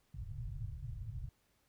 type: low-pass noise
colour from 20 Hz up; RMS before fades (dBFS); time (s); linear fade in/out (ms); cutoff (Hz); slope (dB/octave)
white; -43; 0.14-1.29; 5; 140; 96
effects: pink hiss -75 dBFS RMS until 1.68 s